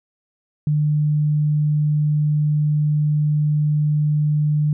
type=tone; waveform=sine; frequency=150 Hz; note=D3; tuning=37 cents sharp; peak=-15 dBFS; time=0.67-4.73 s; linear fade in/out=2 ms; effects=none